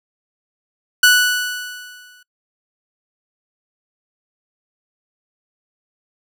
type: tone with exponential decay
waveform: sawtooth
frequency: 1480 Hz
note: F#6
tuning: in tune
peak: -3 dBFS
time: 1.03-2.23 s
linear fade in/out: 5 ms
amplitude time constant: 260 ms
effects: noise-tail reverb RT60 0.1 s tail -24 dB re dry